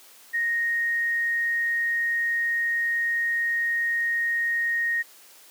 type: tone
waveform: sine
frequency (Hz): 1864.7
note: A#6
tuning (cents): 0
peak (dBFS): -22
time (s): 0.33-5.03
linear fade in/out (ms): 20
effects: white hiss -51 dBFS RMS until 5.5 s + high-pass 300 Hz 12 dB/octave